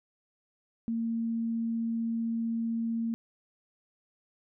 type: tone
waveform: sine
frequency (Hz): 228.9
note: A#3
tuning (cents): -31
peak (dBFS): -28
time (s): 0.88-3.14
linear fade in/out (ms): 0
effects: none